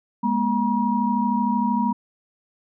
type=tone cluster; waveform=sine; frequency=207.2 / 240.2 / 956 Hz; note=G#3 / B3 / A#5; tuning=-4 / -48 / +43 cents; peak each=-23 dBFS; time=0.23-1.93 s; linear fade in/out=10 ms; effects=none